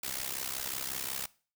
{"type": "noise with amplitude modulation", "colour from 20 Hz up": "white", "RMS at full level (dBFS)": -33, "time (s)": [0.03, 1.26], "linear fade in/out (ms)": 5, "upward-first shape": "sine", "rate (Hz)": 65.5, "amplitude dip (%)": 85, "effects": ["noise-tail reverb RT60 0.4 s tail -21 dB re dry"]}